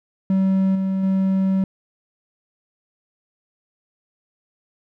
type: tone with level steps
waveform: triangle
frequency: 191.2 Hz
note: G3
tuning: 43 cents flat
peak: -13 / -17 / -14 dBFS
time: 0.3-1.64 s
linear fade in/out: 2 ms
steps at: 0.75 / 1.03 s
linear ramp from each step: 5 ms
effects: none